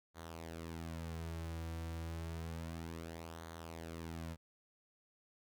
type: tone with flanger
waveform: sawtooth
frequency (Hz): 82.4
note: E2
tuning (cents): 0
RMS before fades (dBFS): -45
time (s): 0.14-4.37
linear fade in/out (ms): 50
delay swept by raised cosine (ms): 0.38 to 4.78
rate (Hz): 0.3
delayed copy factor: -0.6
effects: none